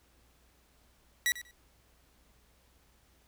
sawtooth tone with echo, 1940 Hz, B6, 31 cents flat, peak -22 dBFS, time 1.26-1.32 s, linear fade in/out 0 ms, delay 95 ms, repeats 2, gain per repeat -15 dB, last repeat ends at 1.51 s, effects added 60 Hz sine -67 dBFS peak until 3.27 s + pink hiss -67 dBFS RMS until 3.27 s

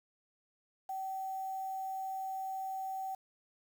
sine tone with quantisation, 766 Hz, G5, 40 cents flat, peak -36 dBFS, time 0.89-3.15 s, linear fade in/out 5 ms, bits 9, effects none

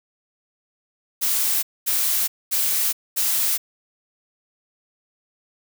blue noise bursts, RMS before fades -21 dBFS, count 4, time 1.21-3.58 s, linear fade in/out 20 ms, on 420 ms, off 230 ms, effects none

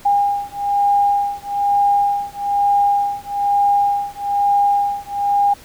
sine beating tone pair, 809 / 810.1 Hz, G#5 / G#5, -46 / -43 cents, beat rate 1.1 Hz, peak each -17 dBFS, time 0.05-5.54 s, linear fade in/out 10 ms, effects pink hiss -43 dBFS RMS until 5.64 s

